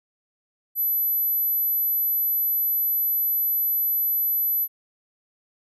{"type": "tone", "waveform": "sine", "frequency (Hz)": 11980, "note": "F#9", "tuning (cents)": 20, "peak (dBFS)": -20, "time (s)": [0.75, 4.68], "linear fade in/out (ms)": 50, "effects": []}